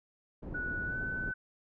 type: low-pass noise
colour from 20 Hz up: pink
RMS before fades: -41 dBFS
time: 0.42-1.32 s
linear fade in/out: 10 ms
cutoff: 450 Hz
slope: 12 dB/octave
type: tone with pitch glide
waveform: sine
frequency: 1473 to 1509.2 Hz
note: F#6 to F#6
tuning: -8 to +34 cents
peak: -34 dBFS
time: 0.54-1.34 s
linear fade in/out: 10 ms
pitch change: +42 cents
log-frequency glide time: 0.85-0.98 s
effects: none